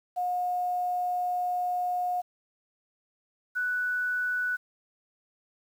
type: tone pair in turn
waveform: sine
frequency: 720 / 1483.1 Hz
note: F#5 / F#6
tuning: -47 / +4 cents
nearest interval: octave + minor second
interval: 1251 cents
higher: second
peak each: -26 dBFS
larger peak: neither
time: 0.16-2.22 / 3.55-4.57 s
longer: first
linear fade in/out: 20 ms
effects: 9-bit